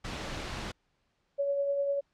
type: noise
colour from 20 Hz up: pink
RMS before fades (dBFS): -37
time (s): 0.04-0.72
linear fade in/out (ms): 10
type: tone with tremolo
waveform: sine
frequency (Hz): 562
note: C#5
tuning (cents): +24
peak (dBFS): -25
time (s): 1.38-2.01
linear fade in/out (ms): 20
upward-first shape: triangle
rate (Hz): 10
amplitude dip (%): 40
effects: pink hiss -75 dBFS RMS until 2.13 s + low-pass 5000 Hz 12 dB/octave

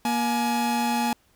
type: tone pair together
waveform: 45% pulse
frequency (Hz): 236.8 / 844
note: A#3 / G#5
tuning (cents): +27 / +28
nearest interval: octave + minor seventh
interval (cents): 2201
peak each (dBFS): -25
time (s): 0.05-1.13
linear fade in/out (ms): 2
effects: pink hiss -63 dBFS RMS until 1.35 s

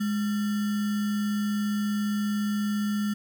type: tone with sample-and-hold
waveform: sine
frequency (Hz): 207.7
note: G#3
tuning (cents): 0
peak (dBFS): -24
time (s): 0-3.14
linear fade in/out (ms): 10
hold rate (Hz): 1575
effects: none

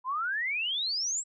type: exponential sweep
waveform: sine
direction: up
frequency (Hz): 984 to 7902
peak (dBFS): -28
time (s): 0.04-1.24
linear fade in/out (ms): 50
effects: none

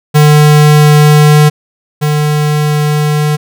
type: tone pair in turn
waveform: square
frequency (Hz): 149.9 / 149.9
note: D3 / D3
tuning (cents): +36 / +36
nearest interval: unison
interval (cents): 0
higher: neither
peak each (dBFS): -3 / -9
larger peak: first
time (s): 0.14-1.5 / 2.01-3.37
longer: neither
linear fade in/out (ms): 20
effects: none

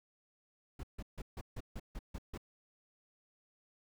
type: noise bursts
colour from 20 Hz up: brown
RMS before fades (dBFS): -42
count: 9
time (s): 0.79-2.377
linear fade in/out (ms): 5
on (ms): 43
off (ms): 150
effects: none

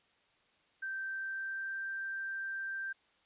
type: tone with pitch glide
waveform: sine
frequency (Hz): 1560 to 1571.8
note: G6 to G6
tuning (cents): -9 to +4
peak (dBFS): -36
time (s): 0.82-2.93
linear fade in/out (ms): 10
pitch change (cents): +13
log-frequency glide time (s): 1.04-1.83
effects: white hiss -70 dBFS RMS until 3.25 s + resampled to 8000 Hz

